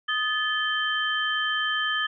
sine tone cluster, 1250 / 1735 / 3113 Hz, D#6 / A6 / G7, +8 / -25 / -13 cents, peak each -30 / -26 / -28 dBFS, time 0.08-2.07 s, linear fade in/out 10 ms, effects none

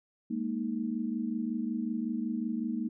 sine chord, Ab suspended second, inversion none, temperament equal, 207.7 / 233.1 / 311.1 Hz, Ab3 / Bb3 / Eb4, 0 / 0 / 0 cents, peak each -36 / -32 / -37 dBFS, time 0.3-2.89 s, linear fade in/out 10 ms, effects none

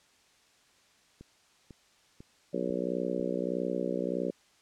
click train, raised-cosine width 3 ms, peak -34 dBFS, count 5, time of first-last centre 1.21-3.2 s, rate 2.01 Hz
harmonic tone, 61.6 Hz, B1, 4 cents flat, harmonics 3 / 4 / 5 / 6 / 7 / 8 / 9, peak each -37 / -37 / -37 / -37 / -37 / -37 / -37 dBFS, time 2.53-4.31 s, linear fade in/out 10 ms
effects white hiss -64 dBFS RMS until 4.61 s + low-pass 7000 Hz 12 dB/octave

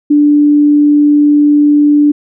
sine tone, 293.7 Hz, D4, in tune, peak -4 dBFS, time 0.1-2.12 s, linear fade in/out 10 ms, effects none

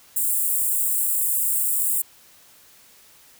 white high-pass noise, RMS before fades -22 dBFS, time 0.16-2.02 s, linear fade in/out 5 ms, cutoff 7500 Hz, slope 96 dB/octave, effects white hiss -52 dBFS RMS until 3.39 s

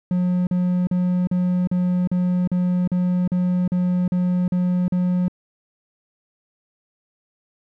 triangle tone bursts, 180 Hz, F#3, 47 cents flat, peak -15 dBFS, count 13, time 0.11-5.282 s, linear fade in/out 2 ms, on 360 ms, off 41 ms, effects none

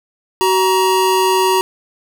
square tone pair together, 376.7 / 944.8 Hz, F#4 / A#5, +31 / +23 cents, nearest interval octave + major third, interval 1592 cents, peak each -15 dBFS, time 0.41-1.61 s, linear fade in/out 0 ms, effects none

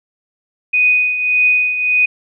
sine tone with tremolo, 2489 Hz, D#7, in tune, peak -8 dBFS, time 0.73-2.06 s, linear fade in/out 10 ms, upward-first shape triangle, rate 1.7 Hz, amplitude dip 65%, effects none

